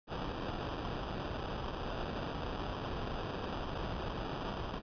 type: noise with sample-and-hold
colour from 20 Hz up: pink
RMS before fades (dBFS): -39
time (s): 0.07-4.82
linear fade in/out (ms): 50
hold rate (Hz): 2100
effects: resampled to 11025 Hz